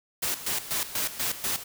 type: noise with tremolo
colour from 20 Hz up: white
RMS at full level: -28 dBFS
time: 0.22-1.64 s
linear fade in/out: 10 ms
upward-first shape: square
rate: 4.1 Hz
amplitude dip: 75%
effects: none